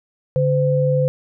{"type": "tone pair together", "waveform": "sine", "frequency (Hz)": [143.5, 511.4], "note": ["D3", "C5"], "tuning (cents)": [-40, -40], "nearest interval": "octave + minor seventh", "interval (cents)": 2200, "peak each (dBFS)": -17, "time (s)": [0.36, 1.08], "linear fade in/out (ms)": 0, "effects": []}